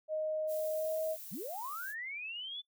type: tone with pitch glide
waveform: sine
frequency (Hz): 622.3 to 632.8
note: D#5 to D#5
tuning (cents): 0 to +29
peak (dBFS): -32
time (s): 0.08-1.17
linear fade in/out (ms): 50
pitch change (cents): +29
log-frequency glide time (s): 0.7-0.95
type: noise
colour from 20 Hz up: violet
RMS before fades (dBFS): -47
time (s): 0.47-1.95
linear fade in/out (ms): 50
type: linear sweep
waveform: sine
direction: up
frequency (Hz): 134.5 to 3520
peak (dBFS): -39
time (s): 1.31-2.62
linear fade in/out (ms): 20
effects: noise-tail reverb RT60 0.1 s tail -20 dB re dry